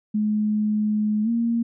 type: tone with pitch glide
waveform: sine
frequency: 212.1 to 232.6 Hz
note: G#3 to A#3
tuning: +37 to -4 cents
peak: -19 dBFS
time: 0.14-1.63 s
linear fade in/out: 10 ms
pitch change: +159 cents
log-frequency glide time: 1.23-1.29 s
effects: none